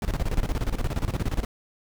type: noise with tremolo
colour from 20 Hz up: brown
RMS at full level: -23 dBFS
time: 0.02-1.45 s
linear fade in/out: 2 ms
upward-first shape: square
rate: 17 Hz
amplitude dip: 80%
effects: none